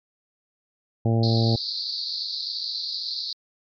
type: harmonic tone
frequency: 114.1 Hz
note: A#2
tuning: 37 cents flat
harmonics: 1 / 2 / 3 / 4 / 5 / 6 / 7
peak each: -19 / -25 / -29 / -31 / -33 / -35 / -36 dBFS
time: 1.05-1.56 s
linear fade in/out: 5 ms
type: band-pass noise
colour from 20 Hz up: white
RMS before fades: -30 dBFS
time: 1.23-3.33 s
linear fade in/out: 2 ms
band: 4000 to 4800 Hz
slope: 96 dB/octave
effects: MP3 64 kbps